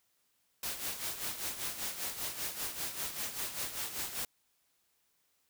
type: noise with tremolo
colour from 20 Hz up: white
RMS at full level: -36 dBFS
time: 0.63-4.25 s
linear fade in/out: 2 ms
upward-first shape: sine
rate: 5.1 Hz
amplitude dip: 65%
effects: white hiss -75 dBFS RMS until 5.49 s